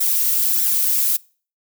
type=noise with flanger; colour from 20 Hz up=violet; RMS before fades=-18 dBFS; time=0-1.17 s; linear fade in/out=10 ms; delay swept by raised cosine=0.52 to 3.62 ms; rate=1.6 Hz; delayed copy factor=+0.75; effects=noise-tail reverb RT60 0.4 s tail -24 dB re dry